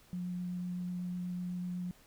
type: tone with vibrato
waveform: sine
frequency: 178.9 Hz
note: F3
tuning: 42 cents sharp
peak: -35 dBFS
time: 0.13-1.91 s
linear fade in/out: 0 ms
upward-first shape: triangle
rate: 8 Hz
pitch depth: 10 cents each way
effects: pink hiss -62 dBFS RMS until 2.06 s